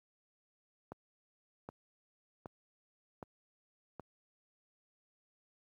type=click train; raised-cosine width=1 ms; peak=-30 dBFS; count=5; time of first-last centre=0.92-3.997 s; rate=1.3 Hz; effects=high-pass 80 Hz 12 dB/octave + 12-bit